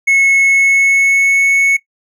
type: tone with pitch glide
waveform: triangle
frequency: 2189 to 2208 Hz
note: C#7 to C#7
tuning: -22 to -7 cents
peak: -6 dBFS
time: 0.07-1.77 s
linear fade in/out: 10 ms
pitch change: +15 cents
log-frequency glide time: 0.42-1.48 s
effects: noise-tail reverb RT60 0.1 s tail -18 dB re dry